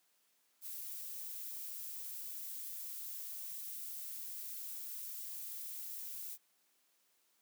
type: noise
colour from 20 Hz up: violet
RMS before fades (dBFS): -45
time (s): 0.61-6.38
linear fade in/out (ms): 50
effects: white hiss -75 dBFS RMS until 7.41 s + high-pass 200 Hz 12 dB/octave